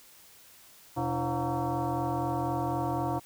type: tone with frequency modulation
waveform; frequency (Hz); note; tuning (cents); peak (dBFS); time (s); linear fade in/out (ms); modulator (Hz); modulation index
sine; 293; D4; -4; -27; 0.96-3.2; 20; 210; 3.5
effects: white hiss -55 dBFS RMS until 3.25 s